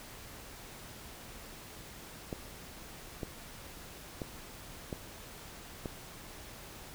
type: clicks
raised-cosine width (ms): 2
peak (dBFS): -23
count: 5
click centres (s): 2.328 / 3.232 / 4.218 / 4.928 / 5.858
effects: pink hiss -49 dBFS RMS until 6.94 s